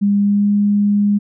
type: tone with pitch glide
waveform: sine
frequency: 202.2 to 204.7 Hz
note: G#3 to G#3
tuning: -46 to -25 cents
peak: -11 dBFS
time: 0.01-1.19 s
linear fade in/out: 20 ms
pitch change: +21 cents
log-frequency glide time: 0.18-0.51 s
effects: none

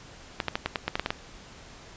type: clicks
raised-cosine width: 0.3 ms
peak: -10 dBFS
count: 10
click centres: 0.402 / 0.483 / 0.555 / 0.66 / 0.758 / 0.88 / 0.955 / 0.996 / 1.061 / 1.105 s
effects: pink hiss -48 dBFS RMS until 1.96 s + resampled to 16000 Hz

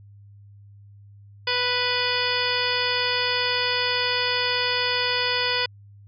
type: harmonic tone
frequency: 493.9 Hz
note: B4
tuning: in tune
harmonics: 1 / 2 / 3 / 4 / 5 / 6 / 7 / 9 / 10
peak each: -30 / -30 / -30 / -30 / -30 / -30 / -30 / -30 / -30 dBFS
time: 1.47-5.66 s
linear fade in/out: 5 ms
effects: added 101 Hz sine -45 dBFS peak until 6.07 s

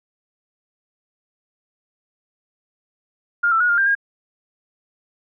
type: tone with pitch steps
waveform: sine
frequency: 1410 / 1332 / 1451 / 1406 / 1588 / 1624 Hz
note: F6 / E6 / F#6 / F6 / G6 / G#6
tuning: +16 / +18 / -34 / +11 / +22 / -39 cents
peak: -14 dBFS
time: 3.43-3.952 s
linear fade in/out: 10 ms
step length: 87 ms
effects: none

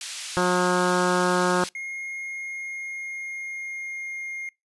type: band-pass noise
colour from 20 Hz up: pink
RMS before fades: -35 dBFS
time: 0.01-1.69 s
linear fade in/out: 2 ms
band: 3000 to 9700 Hz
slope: 12 dB/octave
type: harmonic tone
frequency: 180 Hz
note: F#3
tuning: 47 cents flat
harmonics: 1 / 2 / 3 / 4 / 5 / 6 / 7 / 8 / 9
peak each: -26 / -25 / -27 / -32 / -28 / -30 / -29 / -30 / -32 dBFS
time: 0.37-1.64 s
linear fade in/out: 0 ms
type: tone with pitch glide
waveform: triangle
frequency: 2143 to 2128 Hz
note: C7 to C7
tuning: +41 to +29 cents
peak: -29 dBFS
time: 1.75-4.49 s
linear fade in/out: 2 ms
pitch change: -12 cents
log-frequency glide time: 2.18-4.27 s
effects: noise-tail reverb RT60 0.2 s tail -25 dB re dry + resampled to 24000 Hz

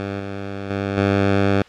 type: tone with level steps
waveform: 10% pulse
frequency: 99 Hz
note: G2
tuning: 18 cents sharp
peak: -16 / -19 / -13 / -7 dBFS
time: 0-1.62 s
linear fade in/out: 0 ms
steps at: 0.2 / 0.7 / 0.97 s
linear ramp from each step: 2 ms
effects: white hiss -45 dBFS RMS until 1.68 s + low-pass 3000 Hz 12 dB/octave

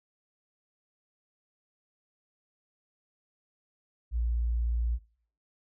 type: tone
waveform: sine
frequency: 58.27 Hz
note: A#1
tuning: in tune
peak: -26 dBFS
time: 4.11-4.99 s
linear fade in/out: 50 ms
effects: noise-tail reverb RT60 0.5 s tail -19 dB re dry

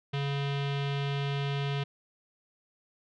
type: tone with low-pass filter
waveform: square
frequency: 140.6 Hz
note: C#3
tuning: 25 cents sharp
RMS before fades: -31 dBFS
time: 0.13-1.84 s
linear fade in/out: 10 ms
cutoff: 3300 Hz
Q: 2.9
effects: none

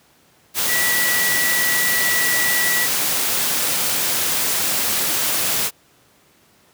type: tone in noise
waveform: sine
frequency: 1949 Hz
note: B6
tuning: 23 cents flat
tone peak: -19 dBFS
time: 0.67-2.88 s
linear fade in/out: 50 ms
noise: white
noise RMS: -20 dBFS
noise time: 0.54-5.71 s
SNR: -2 dB
effects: pink hiss -55 dBFS RMS until 6.73 s + high-pass 100 Hz 12 dB/octave

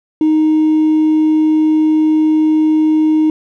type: tone with hard clipping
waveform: triangle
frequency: 311.1 Hz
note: D#4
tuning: in tune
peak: -8 dBFS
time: 0.21-3.3 s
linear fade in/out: 2 ms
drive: 2 dB
effects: none

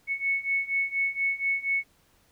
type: beating tone pair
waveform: sine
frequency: 2206 / 2210.2 Hz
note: C#7 / C#7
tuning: -9 / -6 cents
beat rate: 4.2 Hz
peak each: -29 / -27 dBFS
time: 0.07-1.84 s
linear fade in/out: 50 ms
effects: pink hiss -64 dBFS RMS until 2.31 s

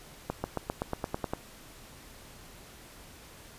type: accelerating click train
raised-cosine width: 1 ms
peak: -16 dBFS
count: 10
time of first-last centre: 0.3-1.335 s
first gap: 140 ms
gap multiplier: 0.95
effects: pink hiss -51 dBFS RMS until 3.58 s + resampled to 32000 Hz

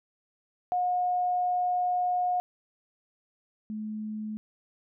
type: tone pair in turn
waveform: sine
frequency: 721 / 214.8 Hz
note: F#5 / A3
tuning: -45 / -41 cents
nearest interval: octave + major sixth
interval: 2096 cents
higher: first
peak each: -24 / -32 dBFS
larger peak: first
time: 0.72-2.4 / 3.7-4.37 s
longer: first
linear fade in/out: 0 ms
effects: none

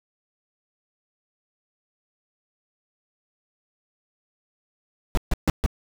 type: noise bursts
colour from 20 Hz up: brown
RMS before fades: -18 dBFS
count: 4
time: 5.15-5.662 s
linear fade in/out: 0 ms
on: 23 ms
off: 140 ms
effects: none

